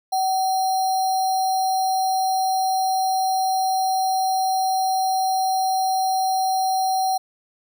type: tone with sample-and-hold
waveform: sine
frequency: 756 Hz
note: F#5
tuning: 37 cents sharp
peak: -18 dBFS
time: 0.12-7.18 s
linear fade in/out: 10 ms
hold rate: 4900 Hz
effects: none